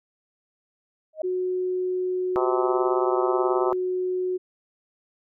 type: tone with exponential growth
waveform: sine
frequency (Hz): 626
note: D#5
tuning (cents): +10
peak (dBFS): -22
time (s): 1.13-1.22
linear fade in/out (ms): 5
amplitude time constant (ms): 19
type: tone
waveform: sine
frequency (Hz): 366.7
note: F#4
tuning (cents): -15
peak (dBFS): -23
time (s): 1.23-4.38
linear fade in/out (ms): 20
type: harmonic tone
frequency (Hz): 128.4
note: C3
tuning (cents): -32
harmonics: 3 / 4 / 5 / 6 / 7 / 8 / 9 / 10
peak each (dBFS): -28 / -29 / -30 / -31 / -31 / -32 / -33 / -33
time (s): 2.36-3.73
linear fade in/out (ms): 0
effects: none